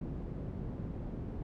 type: low-pass noise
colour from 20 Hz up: white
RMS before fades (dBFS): -40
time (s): 0.01-1.43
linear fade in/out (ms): 5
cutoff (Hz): 200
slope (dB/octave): 12
effects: none